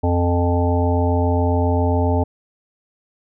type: harmonic tone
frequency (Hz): 87.31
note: F2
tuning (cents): 0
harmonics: 1 / 3 / 5 / 7 / 9 / 10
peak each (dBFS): -17 / -22 / -24 / -25 / -27 / -27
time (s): 0.03-2.24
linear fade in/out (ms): 10
effects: none